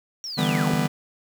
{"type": "linear sweep", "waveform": "sine", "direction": "down", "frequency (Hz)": [5710, 41.2], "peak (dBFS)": -30, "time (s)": [0.24, 0.74], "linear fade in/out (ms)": 0}
{"type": "chord", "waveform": "45% pulse", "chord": "E minor seventh", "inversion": "third", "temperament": "just", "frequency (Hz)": [148.33, 164.81, 197.78, 247.2], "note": ["D3", "E3", "G3", "B3"], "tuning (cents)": [18, 0, 16, 2], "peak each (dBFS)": [-26, -26, -27, -26], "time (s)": [0.37, 0.88], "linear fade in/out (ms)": 20}
{"effects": ["8-bit"]}